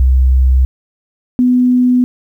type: tone pair in turn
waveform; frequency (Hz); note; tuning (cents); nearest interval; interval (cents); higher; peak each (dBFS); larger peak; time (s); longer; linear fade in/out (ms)
sine; 64.6 / 249.2; C2 / B3; -21 / +16; octave + major seventh; 2337; second; -6 / -7; first; 0-0.65 / 1.39-2.04; neither; 0
effects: 8-bit